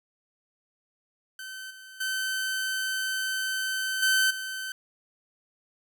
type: tone with level steps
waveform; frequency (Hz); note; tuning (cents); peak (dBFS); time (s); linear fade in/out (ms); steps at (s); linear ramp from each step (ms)
sawtooth; 1535; G6; -37; -34 / -41 / -24 / -17 / -29; 1.39-4.72; 2; 1.7 / 2 / 4.02 / 4.3; 10
effects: none